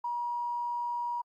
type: tone with tanh clipping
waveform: triangle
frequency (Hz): 958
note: A#5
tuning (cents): +47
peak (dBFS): -30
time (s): 0.04-1.21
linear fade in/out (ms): 5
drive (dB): 3
effects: AAC 48 kbps